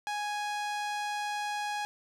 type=tone with low-pass filter; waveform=sawtooth; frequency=830.6 Hz; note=G#5; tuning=in tune; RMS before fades=-34 dBFS; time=0.07-1.85 s; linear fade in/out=0 ms; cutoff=8300 Hz; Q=0.57; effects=none